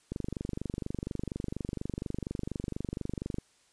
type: click train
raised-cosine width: 3 ms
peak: -21 dBFS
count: 80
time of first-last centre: 0.12-3.384 s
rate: 24.2 Hz
effects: white hiss -66 dBFS RMS until 3.72 s + resampled to 22050 Hz